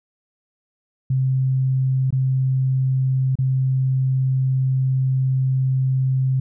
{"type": "tone with dropouts", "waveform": "sine", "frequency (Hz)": 131.4, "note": "C3", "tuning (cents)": 8, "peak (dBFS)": -16, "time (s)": [1.1, 6.4], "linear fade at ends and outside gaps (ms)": 5, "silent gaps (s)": [[2.106, 2.125], [3.355, 3.387]], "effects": []}